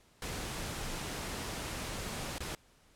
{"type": "noise with dropouts", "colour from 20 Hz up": "pink", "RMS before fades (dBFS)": -39, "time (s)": [0.22, 2.55], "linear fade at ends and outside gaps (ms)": 2, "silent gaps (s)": [2.383, 2.404], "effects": ["pink hiss -65 dBFS RMS until 2.95 s", "low-pass 11000 Hz 12 dB/octave"]}